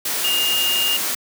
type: tone in noise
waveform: sine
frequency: 2831 Hz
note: F7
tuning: 23 cents sharp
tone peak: -18 dBFS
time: 0.24-0.97 s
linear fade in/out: 5 ms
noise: white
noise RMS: -23 dBFS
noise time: 0.05-1.15 s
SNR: +2 dB
effects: high-pass 200 Hz 12 dB/octave